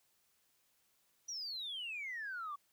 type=exponential sweep; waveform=sine; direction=down; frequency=5920 to 1123 Hz; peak=-39 dBFS; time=1.28-2.56 s; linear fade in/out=10 ms; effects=tanh soft clip ceiling -36 dBFS + white hiss -75 dBFS RMS until 2.72 s